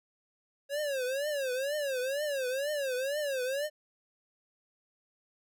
square tone with vibrato, 549 Hz, C#5, 17 cents flat, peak -31 dBFS, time 0.69-3.7 s, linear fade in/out 50 ms, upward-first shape triangle, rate 2.1 Hz, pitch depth 190 cents each way, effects none

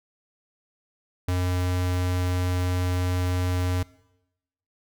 square tone, 90.3 Hz, F#2, 42 cents flat, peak -23 dBFS, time 1.28-3.83 s, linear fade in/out 5 ms, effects noise-tail reverb RT60 0.9 s tail -21 dB re dry

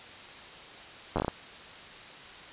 slowing click train, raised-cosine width 1 ms, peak -14 dBFS, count 7, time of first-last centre 1.16-1.281 s, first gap 10 ms, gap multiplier 1.28, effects white hiss -46 dBFS RMS until 2.52 s + resampled to 8000 Hz

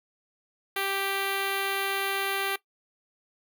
5% pulse tone with notch filter, 392 Hz, G4, in tune, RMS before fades -29 dBFS, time 0.76-2.56 s, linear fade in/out 5 ms, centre 5400 Hz, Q 1.2, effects noise-tail reverb RT60 0.1 s tail -18 dB re dry

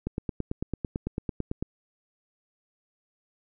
click train, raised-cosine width 3 ms, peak -16 dBFS, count 15, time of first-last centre 0.07-1.626 s, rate 9 Hz, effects none

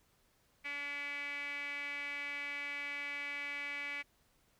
sawtooth tone with band-pass filter, 286.1 Hz, D4, 45 cents flat, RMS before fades -41 dBFS, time 0.64-4.03 s, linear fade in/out 20 ms, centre 2200 Hz, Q 9.7, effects pink hiss -72 dBFS RMS until 4.59 s

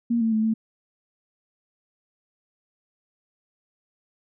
sine tone with pitch steps, 234.6 / 224.8 / 218.2 / 221.9 Hz, A#3 / A3 / A3 / A3, +11 / +37 / -14 / +15 cents, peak -19 dBFS, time 0.1-0.54 s, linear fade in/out 10 ms, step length 110 ms, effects none

